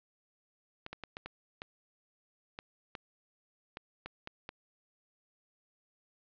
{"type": "clicks", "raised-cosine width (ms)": 0.3, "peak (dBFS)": -25, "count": 12, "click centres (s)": [0.864, 0.93, 1.037, 1.169, 1.26, 1.619, 2.589, 2.952, 3.771, 4.06, 4.274, 4.491], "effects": ["resampled to 11025 Hz", "9-bit"]}